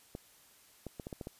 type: clicks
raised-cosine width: 2 ms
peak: -27 dBFS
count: 7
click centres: 0.151 / 0.867 / 0.998 / 1.069 / 1.128 / 1.212 / 1.271 s
effects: white hiss -62 dBFS RMS until 1.39 s + resampled to 32000 Hz